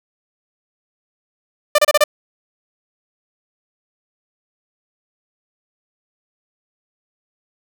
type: tone bursts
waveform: sawtooth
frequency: 596 Hz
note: D5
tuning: 25 cents sharp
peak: -5 dBFS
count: 5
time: 1.75-2.04 s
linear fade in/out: 5 ms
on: 34 ms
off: 30 ms
effects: none